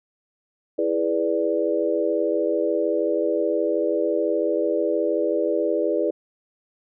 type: chord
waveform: sine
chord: E dominant seventh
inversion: none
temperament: equal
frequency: 329.6 / 415.3 / 493.9 / 587.3 Hz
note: E4 / G#4 / B4 / D5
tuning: 0 / 0 / 0 / 0 cents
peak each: -25 dBFS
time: 0.78-6.11 s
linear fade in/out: 10 ms
effects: none